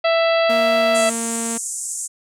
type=harmonic tone; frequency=662 Hz; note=E5; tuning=7 cents sharp; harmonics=1 / 2 / 3 / 4 / 5 / 6 / 7; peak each=-15 / -24 / -26 / -26 / -29 / -33 / -32 dBFS; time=0.04-1.1 s; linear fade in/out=10 ms
type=tone with pitch glide; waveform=sawtooth; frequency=233.1 to 229.9 Hz; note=A#3 to A#3; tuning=0 to -24 cents; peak=-20 dBFS; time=0.49-1.58 s; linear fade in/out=10 ms; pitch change=-24 cents; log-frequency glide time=0.95-1.06 s
type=band-pass noise; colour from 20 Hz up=pink; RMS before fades=-27 dBFS; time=0.94-2.08 s; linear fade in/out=20 ms; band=6900 to 9300 Hz; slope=48 dB/octave
effects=none

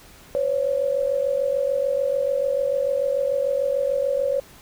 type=tone pair together; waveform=sine; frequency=512.2 / 559 Hz; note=C5 / C#5; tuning=-37 / +14 cents; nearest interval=major second; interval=151 cents; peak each=-24 / -21 dBFS; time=0.35-4.4 s; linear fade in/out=0 ms; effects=pink hiss -48 dBFS RMS until 4.61 s

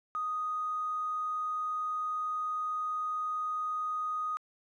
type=tone; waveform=triangle; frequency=1244.5 Hz; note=D#6; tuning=in tune; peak=-27 dBFS; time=0.15-4.37 s; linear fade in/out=0 ms; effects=tanh soft clip ceiling -29 dBFS + resampled to 24000 Hz

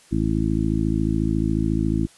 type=harmonic tone; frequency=54.1 Hz; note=A1; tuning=29 cents flat; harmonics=1 / 2 / 3 / 4 / 5 / 6; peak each=-26 / -26 / -26 / -26 / -26 / -26 dBFS; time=0.11-2.07 s; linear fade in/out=20 ms; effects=white hiss -52 dBFS RMS until 2.17 s + resampled to 24000 Hz

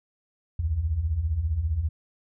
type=beating tone pair; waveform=sine; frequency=67.6 / 82.6 Hz; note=C#2 / E2; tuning=-43 / +4 cents; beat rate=15 Hz; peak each=-30 / -24 dBFS; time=0.59-1.89 s; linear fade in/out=5 ms; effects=none

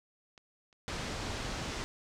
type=clicks; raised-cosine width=0.2 ms; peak=-35 / -45 / -37 dBFS; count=3; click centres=0.378 / 0.728 / 0.882 s
type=low-pass noise; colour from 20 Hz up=pink; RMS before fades=-38 dBFS; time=0.88-1.84 s; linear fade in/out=0 ms; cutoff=7000 Hz; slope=24 dB/octave
effects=none

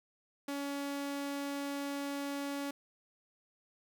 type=tone; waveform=sawtooth; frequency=281.9 Hz; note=C#4; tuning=29 cents sharp; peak=-32 dBFS; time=0.48-2.71 s; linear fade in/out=5 ms; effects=12-bit

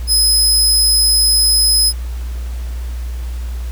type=tone; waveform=25% pulse; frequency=5080 Hz; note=D#8; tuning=35 cents sharp; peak=-5 dBFS; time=0.07-1.93 s; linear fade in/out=50 ms; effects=added 60 Hz sine -20 dBFS peak until 3.71 s + pink hiss -40 dBFS RMS until 3.71 s

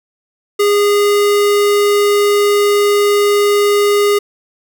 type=tone; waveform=square; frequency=409.8 Hz; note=G#4; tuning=23 cents flat; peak=-10 dBFS; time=0.59-4.19 s; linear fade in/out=10 ms; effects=none

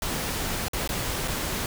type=noise with dropouts; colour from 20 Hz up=pink; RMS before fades=-29 dBFS; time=0.02-1.66 s; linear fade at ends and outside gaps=1 ms; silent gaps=0.683-0.733 / 0.876-0.891 / 1.277-1.281 s; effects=none

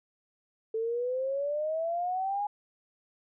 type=exponential sweep; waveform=sine; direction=up; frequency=440 to 833 Hz; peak=-28 dBFS; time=0.74-2.47 s; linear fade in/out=5 ms; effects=none

